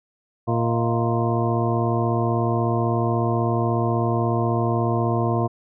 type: harmonic tone with a mistuned harmonic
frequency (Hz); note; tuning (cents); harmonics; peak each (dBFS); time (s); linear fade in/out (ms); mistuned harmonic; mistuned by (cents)
116.3; A#2; -4; 1 / 2 / 3 / 4 / 5 / 6 / 8 / 9; -22 / -27 / -26 / -30 / -32 / -27 / -33 / -30; 0.47-5.48; 20; 5; +120
effects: none